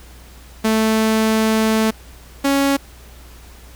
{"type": "tone pair in turn", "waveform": "sawtooth", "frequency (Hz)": [220, 277.2], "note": ["A3", "C#4"], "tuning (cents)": [0, 0], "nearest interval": "major third", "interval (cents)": 400, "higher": "second", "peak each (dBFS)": -10, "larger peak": "neither", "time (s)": [[0.64, 1.91], [2.44, 2.77]], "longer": "first", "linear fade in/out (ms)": 10, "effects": ["added 60 Hz sine -40 dBFS peak until 3.75 s", "pink hiss -45 dBFS RMS until 3.75 s"]}